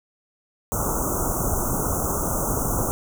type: band-stop noise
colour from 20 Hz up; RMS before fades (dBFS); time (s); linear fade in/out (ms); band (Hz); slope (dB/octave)
pink; -24; 0.72-2.91; 0; 1400 to 6000; 96
effects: none